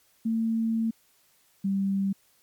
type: tone pair in turn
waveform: sine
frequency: 225.5 / 195.63 Hz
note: A3 / G3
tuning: +43 / -3 cents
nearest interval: major second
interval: 246 cents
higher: first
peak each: -23 dBFS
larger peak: neither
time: 0.25-0.91 / 1.64-2.13 s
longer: first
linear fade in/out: 10 ms
effects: white hiss -64 dBFS RMS until 2.42 s + MP3 96 kbps